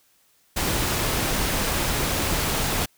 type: noise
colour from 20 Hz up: pink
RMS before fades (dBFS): -24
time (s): 0.56-2.86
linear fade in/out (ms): 10
effects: white hiss -62 dBFS RMS until 2.97 s